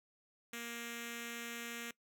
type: tone with notch filter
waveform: 5% pulse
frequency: 234.7 Hz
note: A#3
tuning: 12 cents sharp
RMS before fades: -45 dBFS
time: 0.53-1.91 s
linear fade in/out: 2 ms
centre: 840 Hz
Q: 0.76
effects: noise-tail reverb RT60 0.1 s tail -21 dB re dry